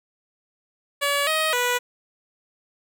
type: tone with pitch steps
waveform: 10% pulse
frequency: 569 / 629 / 490.6 Hz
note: C#5 / D#5 / B4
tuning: +45 / +19 / -12 cents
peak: -12 dBFS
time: 1.01-1.79 s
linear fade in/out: 20 ms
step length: 260 ms
effects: none